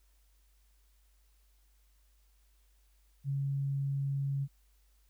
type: tone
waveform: sine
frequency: 138.59 Hz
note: C#3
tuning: in tune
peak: -30 dBFS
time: 3.24-4.48 s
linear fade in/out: 50 ms
effects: added 50 Hz sine -64 dBFS peak until 5.09 s + white hiss -74 dBFS RMS until 5.09 s